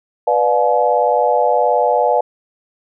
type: chord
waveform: sine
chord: B diminished seventh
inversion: none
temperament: just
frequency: 493.9 / 592.7 / 711.2 / 853.4 Hz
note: B4 / D5 / F5 / Ab5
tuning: 0 / +16 / +31 / +47 cents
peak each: -17 dBFS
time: 0.27-2.21 s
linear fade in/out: 5 ms
effects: none